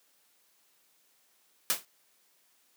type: noise with exponential decay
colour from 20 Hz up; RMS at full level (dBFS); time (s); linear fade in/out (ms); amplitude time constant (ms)
white; -23; 1.7-1.85; 0; 32
effects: white hiss -68 dBFS RMS until 2.76 s + high-pass 200 Hz 12 dB/octave